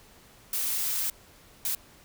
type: noise bursts at uneven times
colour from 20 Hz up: blue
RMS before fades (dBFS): -29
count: 2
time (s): 0.53-1.1 / 1.65-1.75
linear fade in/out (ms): 2
effects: pink hiss -55 dBFS RMS until 2.04 s